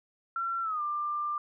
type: tone with pitch glide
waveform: sine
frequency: 1359 to 1189.9 Hz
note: F6 to D6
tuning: -48 to +22 cents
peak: -29 dBFS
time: 0.36-1.38 s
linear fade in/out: 2 ms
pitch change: -230 cents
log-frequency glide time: 0.62-0.82 s
effects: none